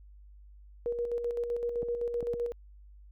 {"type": "tone with tremolo", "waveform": "sine", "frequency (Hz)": 476.3, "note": "A#4", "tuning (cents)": 37, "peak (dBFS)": -28, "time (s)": [0.86, 2.52], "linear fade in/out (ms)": 0, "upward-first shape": "square", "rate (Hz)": 7.8, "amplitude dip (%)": 45}
{"type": "clicks", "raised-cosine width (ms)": 2, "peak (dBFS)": -26, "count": 3, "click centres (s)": [1.83, 2.228, 2.34]}
{"effects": ["added 50 Hz sine -50 dBFS peak until 3.11 s"]}